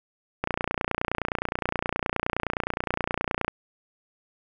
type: click train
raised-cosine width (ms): 0.5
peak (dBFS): -10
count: 91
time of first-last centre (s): 0.44-3.481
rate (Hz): 29.6
effects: none